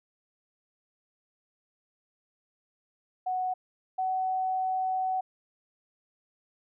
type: tone pair in turn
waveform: sine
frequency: 740 / 750.8 Hz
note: F#5 / F#5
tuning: 0 / +25 cents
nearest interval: unison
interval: 25 cents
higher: second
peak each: -27 / -26 dBFS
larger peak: second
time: 3.26-3.54 / 3.98-5.21 s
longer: second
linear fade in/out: 10 ms
effects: none